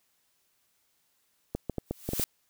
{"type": "clicks", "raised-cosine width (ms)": 2, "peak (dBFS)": -17, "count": 7, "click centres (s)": [1.55, 1.697, 1.783, 1.91, 2.09, 2.134, 2.197]}
{"type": "noise with exponential growth", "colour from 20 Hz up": "blue", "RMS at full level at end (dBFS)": -27, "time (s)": [1.86, 2.24], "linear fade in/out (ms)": 0, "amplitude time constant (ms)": 81}
{"effects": ["white hiss -72 dBFS RMS until 2.49 s"]}